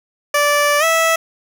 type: tone with pitch glide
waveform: 15% pulse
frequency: 583 to 654.4 Hz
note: D5 to E5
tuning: -13 to -13 cents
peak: -6 dBFS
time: 0.34-1.16 s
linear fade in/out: 5 ms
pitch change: +200 cents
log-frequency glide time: 0.79-0.84 s
effects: none